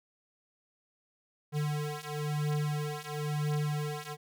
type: beating tone pair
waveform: square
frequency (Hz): 148.5 / 149.49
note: D3 / D3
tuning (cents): +20 / +31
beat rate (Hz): 0.99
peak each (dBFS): -35 / -34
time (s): 1.52-4.17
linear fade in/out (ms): 50
effects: none